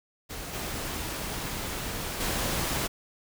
pink noise with level steps, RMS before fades -38 / -34 / -29 dBFS, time 0.29-2.88 s, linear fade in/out 20 ms, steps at 0.53 / 2.2 s, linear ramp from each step 10 ms, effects none

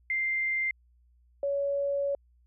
sine tone pair in turn, 2093 / 562.3 Hz, C7 / C#5, 0 / +25 cents, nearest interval octave + major seventh, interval 2275 cents, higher first, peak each -26 dBFS, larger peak neither, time 0.1-0.71 / 1.43-2.15 s, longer second, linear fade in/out 2 ms, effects added 60 Hz sine -60 dBFS peak until 2.46 s

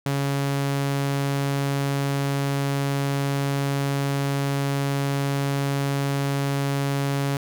sawtooth tone, 139.5 Hz, C#3, 11 cents sharp, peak -18 dBFS, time 0.06-7.37 s, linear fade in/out 2 ms, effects none

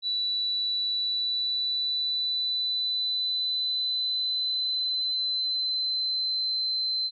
sine tone with pitch glide, 3952 to 4080 Hz, B7 to C8, 0 to -44 cents, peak -25 dBFS, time 0.02-7.11 s, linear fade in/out 50 ms, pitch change +56 cents, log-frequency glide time 0.93-6.6 s, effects none

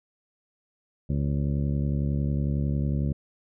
harmonic tone with a mistuned harmonic, 71 Hz, C#2, 42 cents sharp, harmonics 1 / 2 / 3 / 4 / 5 / 6 / 7 / 8, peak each -28 / -26 / -31 / -37 / -42 / -47 / -47 / -46 dBFS, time 1.09-3.13 s, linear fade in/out 10 ms, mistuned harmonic 7, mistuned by +45 cents, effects none

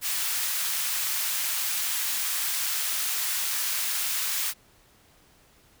white high-pass noise, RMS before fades -28 dBFS, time 0.01-4.54 s, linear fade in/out 50 ms, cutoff 1200 Hz, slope 12 dB/octave, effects pink hiss -59 dBFS RMS until 5.8 s

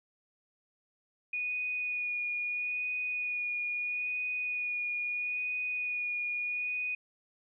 sine tone with vibrato, 2462 Hz, D#7, 19 cents flat, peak -31 dBFS, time 1.33-6.95 s, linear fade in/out 5 ms, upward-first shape sine, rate 0.76 Hz, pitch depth 16 cents each way, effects none

